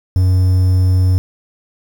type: tone with quantisation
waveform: triangle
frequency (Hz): 92.5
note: F#2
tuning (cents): 0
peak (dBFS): -7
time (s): 0.16-1.18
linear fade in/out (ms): 0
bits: 6
effects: none